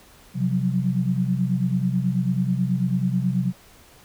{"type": "tone cluster", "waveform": "sine", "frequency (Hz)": [130.9, 178.4, 187.6], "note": ["C3", "F3", "F#3"], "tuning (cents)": [1, 37, 24], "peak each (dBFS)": -24, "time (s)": [0.34, 3.53], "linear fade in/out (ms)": 50, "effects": ["pink hiss -51 dBFS RMS until 4.04 s"]}